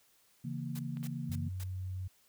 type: chord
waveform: sine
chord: A# diminished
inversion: first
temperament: equal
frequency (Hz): 138.59 / 164.81 / 233.1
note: C#3 / E3 / A#3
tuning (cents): 0 / 0 / 0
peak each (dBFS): -39 / -41 / -41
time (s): 0.44-1.49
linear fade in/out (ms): 10
type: noise bursts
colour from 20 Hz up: white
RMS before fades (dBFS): -48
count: 4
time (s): 0.75-1.638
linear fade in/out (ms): 5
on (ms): 42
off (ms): 240
type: clicks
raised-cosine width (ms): 0.3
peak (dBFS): -37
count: 2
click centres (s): 0.971 / 1.03
type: tone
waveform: sine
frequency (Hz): 92.9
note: F#2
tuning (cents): +7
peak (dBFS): -36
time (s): 1.29-2.08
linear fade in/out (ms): 10
effects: white hiss -68 dBFS RMS until 2.28 s